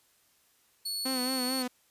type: tone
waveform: sawtooth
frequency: 4403 Hz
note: C#8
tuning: 13 cents flat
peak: -29 dBFS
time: 0.85-1.63 s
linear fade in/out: 10 ms
type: tone with vibrato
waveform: sawtooth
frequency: 256.2 Hz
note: C4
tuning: 36 cents flat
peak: -27 dBFS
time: 1.05-1.68 s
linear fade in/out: 10 ms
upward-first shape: sine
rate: 4.5 Hz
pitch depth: 52 cents each way
effects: white hiss -67 dBFS RMS until 1.9 s + resampled to 32000 Hz